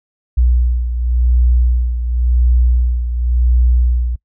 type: beating tone pair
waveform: sine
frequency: 60.6 / 61.52 Hz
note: B1 / B1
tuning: -32 / -6 cents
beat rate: 0.92 Hz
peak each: -11 / -18 dBFS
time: 0.37-4.16 s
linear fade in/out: 10 ms
effects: noise-tail reverb RT60 0.1 s tail -23 dB re dry